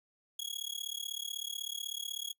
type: tone with amplitude modulation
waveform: sawtooth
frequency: 3322 Hz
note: G#7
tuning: in tune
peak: -30 dBFS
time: 0.39-2.33 s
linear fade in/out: 5 ms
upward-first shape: sine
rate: 36.1 Hz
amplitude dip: 100%
effects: noise-tail reverb RT60 0.1 s tail -26 dB re dry